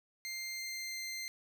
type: tone with pitch glide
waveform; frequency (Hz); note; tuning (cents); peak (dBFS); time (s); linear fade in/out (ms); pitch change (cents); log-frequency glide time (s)
20% pulse; 2100 to 2087; C7 to C7; +6 to -5; -34; 0.25-1.28; 0; -11; 0.55-1
effects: none